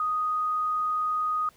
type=tone; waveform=sine; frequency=1244.5 Hz; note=D#6; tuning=in tune; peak=-24 dBFS; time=0-1.49 s; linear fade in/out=2 ms; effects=pink hiss -59 dBFS RMS until 1.56 s